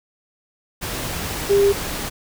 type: tone in noise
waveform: sine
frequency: 400 Hz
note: G4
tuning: 35 cents sharp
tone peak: -12 dBFS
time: 1.49-1.73 s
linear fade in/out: 20 ms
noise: pink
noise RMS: -27 dBFS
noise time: 0.81-2.1 s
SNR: +12 dB
effects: none